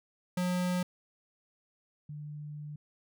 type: tone pair in turn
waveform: square / sine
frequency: 180 / 148.82 Hz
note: F#3 / D3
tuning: -47 / +23 cents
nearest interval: minor third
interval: 330 cents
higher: first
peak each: -29 / -39 dBFS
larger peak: first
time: 0.37-0.83 / 2.09-2.76 s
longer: second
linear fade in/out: 5 ms
effects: none